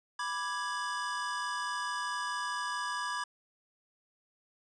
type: chord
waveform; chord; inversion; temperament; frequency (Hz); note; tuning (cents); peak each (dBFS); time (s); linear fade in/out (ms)
square; G# diminished; first; equal; 987.8 / 1174.7 / 1661.2; B5 / D6 / G#6; 0 / 0 / 0; -38 / -39 / -38; 0.19-3.24; 5
effects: resampled to 22050 Hz